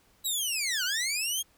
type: linear two-way sweep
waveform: 15% pulse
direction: down then up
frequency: 3951 to 1400 to 3293 Hz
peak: -21 dBFS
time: 0.24-1.43 s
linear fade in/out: 20 ms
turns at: 0.84 s
effects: pink hiss -64 dBFS RMS until 1.57 s